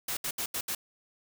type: noise bursts at uneven times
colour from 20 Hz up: white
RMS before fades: -33 dBFS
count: 5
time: 0.08-0.17 / 0.24-0.31 / 0.38-0.46 / 0.54-0.61 / 0.68-0.75 s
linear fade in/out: 5 ms
effects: none